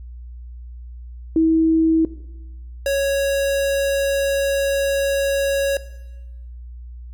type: tone pair in turn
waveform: sine / square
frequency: 322.9 / 553.6 Hz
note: E4 / C#5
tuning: -36 / -2 cents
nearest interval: major sixth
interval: 934 cents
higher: second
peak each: -12 / -18 dBFS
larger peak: first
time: 1.36-2.05 / 2.86-5.77 s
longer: second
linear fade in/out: 2 ms
effects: noise-tail reverb RT60 1.0 s tail -17 dB re dry + added 60 Hz sine -33 dBFS peak until 7.13 s